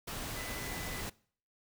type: tone in noise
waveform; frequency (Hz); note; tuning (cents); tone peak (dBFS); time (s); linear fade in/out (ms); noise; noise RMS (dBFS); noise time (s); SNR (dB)
sine; 2000; B6; +21; -45; 0.36-1.02; 10; pink; -40; 0.07-1.1; -8
effects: noise-tail reverb RT60 0.5 s tail -22 dB re dry